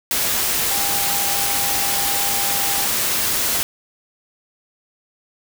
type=tone in noise; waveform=sine; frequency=800 Hz; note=G5; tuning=35 cents sharp; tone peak=-28 dBFS; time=0.71-2.86 s; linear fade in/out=0 ms; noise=white; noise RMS=-20 dBFS; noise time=0.11-3.63 s; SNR=-11 dB; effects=none